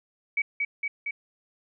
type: tone with echo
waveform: sine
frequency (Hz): 2271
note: C#7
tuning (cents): +41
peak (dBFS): -22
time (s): 0.37-0.42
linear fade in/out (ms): 5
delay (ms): 230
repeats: 3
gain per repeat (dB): -2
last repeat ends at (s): 1.11
effects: none